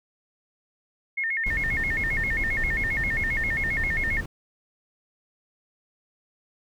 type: tone with vibrato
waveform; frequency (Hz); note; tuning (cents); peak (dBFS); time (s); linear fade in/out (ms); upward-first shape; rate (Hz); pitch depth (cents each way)
sine; 1979; B6; +3; -24; 1.17-4.21; 10; square; 7.5; 150
type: noise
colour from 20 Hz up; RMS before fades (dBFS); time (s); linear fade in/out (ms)
brown; -31; 1.46-4.26; 5
effects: none